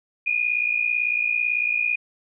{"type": "tone pair together", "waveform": "sine", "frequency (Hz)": [2431, 2489], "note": ["D#7", "D#7"], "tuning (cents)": [-41, 0], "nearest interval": "unison", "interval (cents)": 41, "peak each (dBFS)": [-22, -24], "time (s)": [0.26, 1.96], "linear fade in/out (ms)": 10, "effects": []}